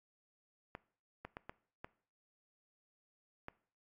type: clicks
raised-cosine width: 0.5 ms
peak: -29 dBFS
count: 6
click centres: 0.751 / 1.25 / 1.369 / 1.495 / 1.845 / 3.484 s
effects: noise-tail reverb RT60 0.5 s tail -20 dB re dry + AAC 64 kbps